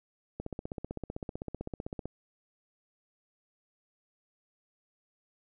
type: click train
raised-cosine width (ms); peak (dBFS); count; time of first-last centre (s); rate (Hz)
2; -23; 27; 0.4-2.056; 15.7
effects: none